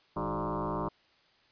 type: tone with frequency modulation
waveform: sine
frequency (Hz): 370.7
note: F#4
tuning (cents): +3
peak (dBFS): -30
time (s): 0.16-0.89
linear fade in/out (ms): 10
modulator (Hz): 113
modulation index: 7
effects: white hiss -65 dBFS RMS until 1.51 s + resampled to 11025 Hz